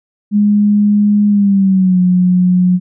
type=tone with pitch glide; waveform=sine; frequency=206.8 to 181.07 Hz; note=G#3 to F#3; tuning=-7 to -37 cents; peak=-7 dBFS; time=0.31-2.8 s; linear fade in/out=50 ms; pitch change=-230 cents; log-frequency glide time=1.28-2 s; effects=none